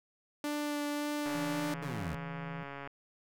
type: tone with vibrato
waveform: sawtooth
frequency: 293.7 Hz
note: D4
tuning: in tune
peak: -29 dBFS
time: 0.44-1.74 s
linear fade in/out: 2 ms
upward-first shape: sine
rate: 1.8 Hz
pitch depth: 10 cents each way
type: click train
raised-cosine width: 0.5 ms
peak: -28 dBFS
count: 227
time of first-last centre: 1.26-2.874 s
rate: 140 Hz
type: tone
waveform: triangle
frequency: 164.81 Hz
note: E3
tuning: in tune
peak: -38 dBFS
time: 1.35-2.63 s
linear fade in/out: 0 ms
type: exponential sweep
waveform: 20% pulse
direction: down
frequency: 155.8 to 70.4 Hz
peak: -33 dBFS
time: 1.82-2.15 s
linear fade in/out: 5 ms
effects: none